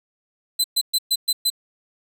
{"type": "tone bursts", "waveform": "sawtooth", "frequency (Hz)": 4041, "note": "B7", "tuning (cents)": 39, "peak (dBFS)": -14, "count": 6, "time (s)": [0.59, 1.502], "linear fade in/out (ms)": 10, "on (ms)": 52, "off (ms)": 120, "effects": []}